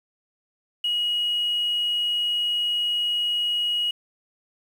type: tone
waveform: sine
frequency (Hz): 2900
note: F#7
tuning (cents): -35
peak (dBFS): -20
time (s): 0.84-3.91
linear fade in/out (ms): 5
effects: tanh soft clip ceiling -18 dBFS + 8-bit